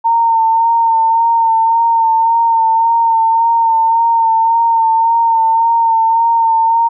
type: tone with vibrato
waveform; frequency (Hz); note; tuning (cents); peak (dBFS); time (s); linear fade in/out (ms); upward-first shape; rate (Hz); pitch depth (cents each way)
sine; 912; A#5; -38; -8; 0.04-6.89; 20; sine; 1.8; 25
effects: none